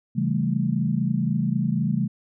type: chord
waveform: sine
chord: A dominant seventh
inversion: first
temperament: equal with one note detuned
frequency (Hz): 135.74 / 164.81 / 196 / 220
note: C#3 / E3 / G3 / A3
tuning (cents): -36 / 0 / 0 / 0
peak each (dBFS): -26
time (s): 0.15-2.08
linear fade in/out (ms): 20
effects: none